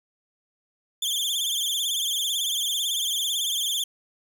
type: tone with vibrato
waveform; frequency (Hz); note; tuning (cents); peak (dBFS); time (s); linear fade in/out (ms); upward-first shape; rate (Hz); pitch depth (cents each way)
sawtooth; 3344; G#7; +11; -21; 1.02-3.84; 5; triangle; 18; 140
effects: none